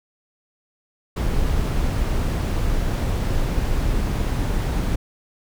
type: noise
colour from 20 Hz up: brown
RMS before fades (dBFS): -21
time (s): 1.16-4.96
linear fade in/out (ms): 10
effects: none